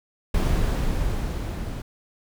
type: noise with level ramp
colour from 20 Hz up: brown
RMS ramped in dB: -20 to -31 dBFS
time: 0.34-1.82 s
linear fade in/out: 5 ms
effects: none